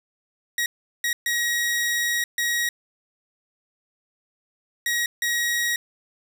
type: tone bursts at uneven times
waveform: sawtooth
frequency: 1898 Hz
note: A#6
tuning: 31 cents sharp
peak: -18 dBFS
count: 6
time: 0.58-0.66 / 1.04-1.13 / 1.26-2.24 / 2.38-2.69 / 4.86-5.06 / 5.22-5.76 s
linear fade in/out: 2 ms
effects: none